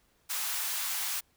white high-pass noise, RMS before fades -33 dBFS, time 0.29-1.21 s, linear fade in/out 20 ms, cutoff 810 Hz, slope 24 dB/octave, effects pink hiss -69 dBFS RMS until 1.36 s

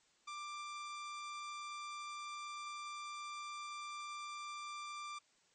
sawtooth tone, 1182 Hz, D6, 11 cents sharp, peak -40 dBFS, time 0.27-5.19 s, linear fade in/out 10 ms, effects white hiss -72 dBFS RMS until 5.54 s + MP3 32 kbps

